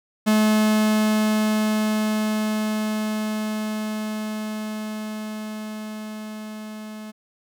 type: tone with level ramp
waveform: 45% pulse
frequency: 215 Hz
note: A3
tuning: 40 cents flat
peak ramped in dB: -15 to -34 dBFS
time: 0.26-7.12 s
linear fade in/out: 20 ms
effects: none

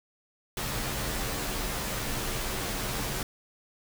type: noise with comb filter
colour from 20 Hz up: pink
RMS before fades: -32 dBFS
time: 0.57-3.23 s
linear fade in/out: 2 ms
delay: 12 ms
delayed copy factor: -0.75
effects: none

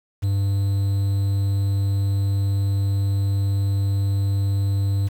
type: tone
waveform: triangle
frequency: 99 Hz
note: G2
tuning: 18 cents sharp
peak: -16 dBFS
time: 0.22-5.09 s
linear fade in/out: 20 ms
effects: 7-bit

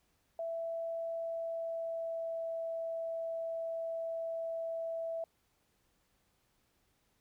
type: tone with pitch glide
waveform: sine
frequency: 663 to 659.2 Hz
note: E5 to E5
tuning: +10 to 0 cents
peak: -35 dBFS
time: 0.39-5.24 s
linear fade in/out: 2 ms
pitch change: -10 cents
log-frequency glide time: 1.18-2.47 s
effects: pink hiss -75 dBFS RMS until 7.2 s

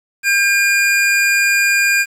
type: tone pair together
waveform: square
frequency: 1601 / 2422 Hz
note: G6 / D#7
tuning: +36 / -47 cents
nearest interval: perfect fifth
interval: 717 cents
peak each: -15 dBFS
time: 0.23-2.06 s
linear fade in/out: 50 ms
effects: low-pass 12000 Hz 12 dB/octave + 7-bit

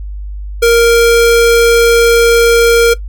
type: tone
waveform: square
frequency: 466.6 Hz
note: A#4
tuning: 2 cents sharp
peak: -5 dBFS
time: 0.62-2.94 s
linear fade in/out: 10 ms
effects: noise-tail reverb RT60 0.1 s tail -17 dB re dry + added 50 Hz sine -20 dBFS peak until 3.08 s

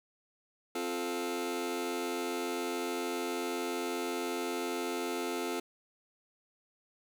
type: chord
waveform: sawtooth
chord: F major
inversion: second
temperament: just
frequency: 261.9 / 349.2 / 436.5 Hz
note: C4 / F4 / A4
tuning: +2 / 0 / -14 cents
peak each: -35 / -32 / -34 dBFS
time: 0.75-5.6 s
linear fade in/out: 5 ms
effects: none

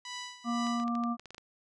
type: tone with tremolo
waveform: 10% pulse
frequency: 987.8 Hz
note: B5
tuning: in tune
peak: -29 dBFS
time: 0.05-0.84 s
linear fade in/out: 2 ms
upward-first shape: sine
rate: 2.1 Hz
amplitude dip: 80%
type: harmonic tone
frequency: 236.2 Hz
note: A#3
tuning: 23 cents sharp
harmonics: 1 / 3 / 5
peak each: -30 / -39 / -35 dBFS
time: 0.44-1.17 s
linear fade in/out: 50 ms
type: clicks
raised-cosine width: 0.2 ms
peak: -29 dBFS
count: 10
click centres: 0.669 / 0.8 / 0.88 / 0.953 / 1.037 / 1.196 / 1.257 / 1.306 / 1.346 / 1.381 s
effects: resampled to 24000 Hz

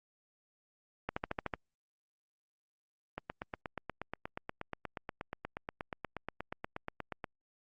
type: two click trains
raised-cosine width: 0.5 ms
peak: -19 / -23 dBFS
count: 7 / 35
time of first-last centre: 1.09-1.538 / 3.18-7.242 s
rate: 13.4 / 8.37 Hz
effects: Opus 48 kbps

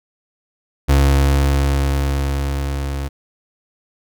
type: tone with level ramp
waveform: 35% pulse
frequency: 69.3 Hz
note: C#2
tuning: in tune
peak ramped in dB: -8 to -20 dBFS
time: 0.88-3.09 s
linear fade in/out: 20 ms
effects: none

